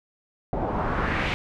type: noise with low-pass filter sweep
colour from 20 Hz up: pink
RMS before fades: -26 dBFS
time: 0.53-1.34 s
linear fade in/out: 0 ms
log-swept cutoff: 620 to 2800 Hz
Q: 2
effects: none